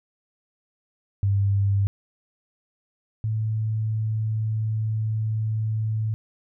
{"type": "tone pair in turn", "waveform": "sine", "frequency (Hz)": [99.5, 109.47], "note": ["G2", "A2"], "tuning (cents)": [26, -8], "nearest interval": "major second", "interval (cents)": 166, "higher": "second", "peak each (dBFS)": [-18, -22], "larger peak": "first", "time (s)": [[1.23, 1.87], [3.24, 6.14]], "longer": "second", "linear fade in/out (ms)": 0, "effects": []}